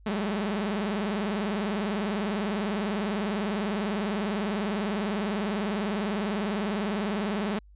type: tone with vibrato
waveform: sawtooth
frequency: 203.7 Hz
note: G#3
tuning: 33 cents flat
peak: -23 dBFS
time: 0.06-7.59 s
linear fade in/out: 5 ms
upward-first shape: sine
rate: 20 Hz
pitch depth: 150 cents each way
effects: added 50 Hz sine -50 dBFS peak until 7.75 s + resampled to 8000 Hz